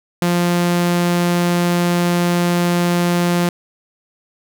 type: tone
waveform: sawtooth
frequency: 174.61 Hz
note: F3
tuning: in tune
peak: -10 dBFS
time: 0.22-3.49 s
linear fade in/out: 2 ms
effects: none